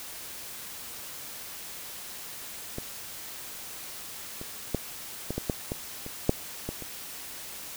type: clicks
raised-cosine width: 2 ms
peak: -20 / -25 / -12 / -17 / -16 / -12 / -17 / -24 / -7 / -18 / -26 dBFS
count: 11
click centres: 2.784 / 4.414 / 4.747 / 5.306 / 5.38 / 5.498 / 5.719 / 6.064 / 6.294 / 6.69 / 6.823 s
effects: white hiss -41 dBFS RMS until 7.76 s